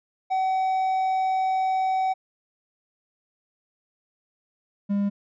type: tone pair in turn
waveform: triangle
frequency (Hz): 757 / 201.5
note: F#5 / G3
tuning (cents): +39 / +48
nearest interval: octave + major seventh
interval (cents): 2291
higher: first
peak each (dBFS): -19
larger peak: neither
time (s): 0.3-2.14 / 4.89-5.1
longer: first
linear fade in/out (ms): 20
effects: resampled to 16000 Hz